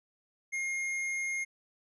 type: tone with tanh clipping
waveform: triangle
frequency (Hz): 2136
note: C7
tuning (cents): +35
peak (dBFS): -33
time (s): 0.52-1.45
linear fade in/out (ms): 20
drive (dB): 18
effects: low-pass 10000 Hz 12 dB/octave